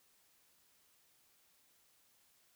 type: silence
effects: white hiss -71 dBFS RMS until 2.55 s